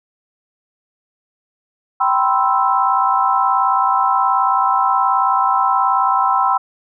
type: chord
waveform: sine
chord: C major seventh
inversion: second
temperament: equal with one note detuned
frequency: 779 / 987.8 / 1046.5 / 1318.5 Hz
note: G5 / B5 / C6 / E6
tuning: -11 / 0 / 0 / 0 cents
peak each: -18 dBFS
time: 2-6.58 s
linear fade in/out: 10 ms
effects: none